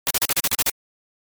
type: noise bursts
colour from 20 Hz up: white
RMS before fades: -19 dBFS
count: 9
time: 0.07-0.697 s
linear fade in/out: 0 ms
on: 35 ms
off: 39 ms
effects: MP3 96 kbps